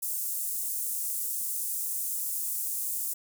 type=high-pass noise; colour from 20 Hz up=pink; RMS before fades=-32 dBFS; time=0.02-3.14 s; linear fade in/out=10 ms; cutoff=8500 Hz; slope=24 dB/octave; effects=none